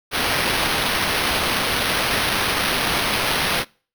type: noise with sample-and-hold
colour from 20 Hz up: white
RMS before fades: -21 dBFS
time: 0.11-3.65 s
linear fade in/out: 50 ms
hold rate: 7350 Hz
effects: noise-tail reverb RT60 0.4 s tail -25 dB re dry